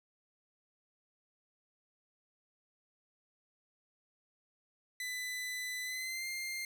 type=tone with pitch glide; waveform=sawtooth; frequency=2000 to 2107 Hz; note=B6 to C7; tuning=+21 to +12 cents; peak=-34 dBFS; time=5-6.65 s; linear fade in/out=2 ms; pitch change=+91 cents; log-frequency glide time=5.84-6.27 s; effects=none